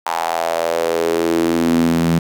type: tone with high-pass filter sweep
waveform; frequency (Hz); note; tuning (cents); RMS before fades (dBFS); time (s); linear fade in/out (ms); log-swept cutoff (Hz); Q
sawtooth; 83.4; E2; +21; -17; 0.06-2.19; 5; 900 to 180; 4.6
effects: none